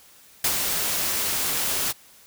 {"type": "noise with ADSR envelope", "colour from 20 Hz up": "white", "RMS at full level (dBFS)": -20, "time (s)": [0.44, 1.93], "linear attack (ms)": 5, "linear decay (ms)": 66, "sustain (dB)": -5, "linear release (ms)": 24, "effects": ["white hiss -52 dBFS RMS until 2.26 s"]}